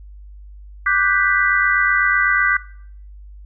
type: chord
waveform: sine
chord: G major seventh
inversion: second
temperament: equal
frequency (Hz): 1174.7 / 1480 / 1568 / 1975.5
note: D6 / F#6 / G6 / B6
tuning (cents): 0 / 0 / 0 / 0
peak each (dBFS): -21 / -20 / -19 / -19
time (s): 0.86-2.57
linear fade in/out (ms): 5
effects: noise-tail reverb RT60 0.6 s tail -19 dB re dry + added 50 Hz sine -36 dBFS peak until 3.45 s